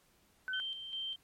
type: tone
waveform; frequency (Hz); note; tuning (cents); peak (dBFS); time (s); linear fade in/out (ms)
sine; 1516; F#6; +42; -35; 0.48-0.6; 0
type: tone with tremolo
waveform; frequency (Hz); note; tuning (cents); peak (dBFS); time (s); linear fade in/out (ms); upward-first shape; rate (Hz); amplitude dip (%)
sine; 3134; G7; -1; -36; 0.53-1.16; 5; square; 2.5; 50
effects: pink hiss -69 dBFS RMS until 1.23 s + MP3 64 kbps